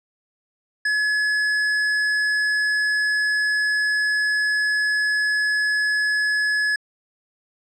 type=tone with hard clipping; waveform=sine; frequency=1700 Hz; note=G#6; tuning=40 cents sharp; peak=-20 dBFS; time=0.85-6.76 s; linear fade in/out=5 ms; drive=10 dB; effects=low-pass 8000 Hz 12 dB/octave